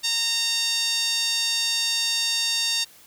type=tone with band-pass filter; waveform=5% pulse; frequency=920 Hz; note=A#5; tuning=23 cents flat; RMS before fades=-24 dBFS; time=0.03-2.85 s; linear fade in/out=20 ms; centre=4200 Hz; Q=1.8; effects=white hiss -51 dBFS RMS until 3.06 s